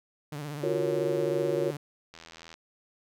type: tone with vibrato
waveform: sawtooth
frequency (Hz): 146.83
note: D3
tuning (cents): 0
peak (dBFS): -31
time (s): 0.32-1.77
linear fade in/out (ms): 5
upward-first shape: triangle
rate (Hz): 16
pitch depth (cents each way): 91
type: chord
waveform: sine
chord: Gb major seventh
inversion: third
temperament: just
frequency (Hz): 346.9 / 370 / 462.5 / 555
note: F4 / Gb4 / Bb4 / Db5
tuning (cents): -12 / 0 / -14 / +2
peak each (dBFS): -31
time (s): 0.63-1.71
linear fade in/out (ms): 5
type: click train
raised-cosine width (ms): 0.2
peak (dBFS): -29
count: 34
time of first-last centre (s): 2.14-2.54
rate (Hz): 82.4
effects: none